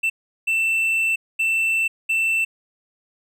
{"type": "tone bursts at uneven times", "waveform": "triangle", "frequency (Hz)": 2672, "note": "E7", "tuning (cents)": 23, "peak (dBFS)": -16, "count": 4, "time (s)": [[0.03, 0.1], [0.47, 1.16], [1.39, 1.88], [2.09, 2.45]], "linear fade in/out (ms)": 10, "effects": []}